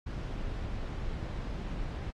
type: noise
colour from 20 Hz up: brown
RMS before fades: -36 dBFS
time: 0.06-2.11 s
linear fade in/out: 10 ms
effects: low-pass 5000 Hz 12 dB/octave + AAC 48 kbps